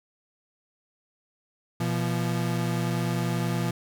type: tone pair together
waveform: 35% pulse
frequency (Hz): 121.7 / 172.11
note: B2 / F3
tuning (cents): -25 / -25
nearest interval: tritone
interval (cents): 600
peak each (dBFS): -26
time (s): 1.8-3.71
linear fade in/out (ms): 5
effects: none